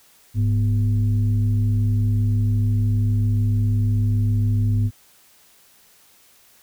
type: tone with frequency modulation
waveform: sine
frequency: 103.83 Hz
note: G#2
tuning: in tune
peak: -16 dBFS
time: 0.34-4.91 s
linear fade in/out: 50 ms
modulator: 141 Hz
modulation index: 0.48
effects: white hiss -54 dBFS RMS until 6.62 s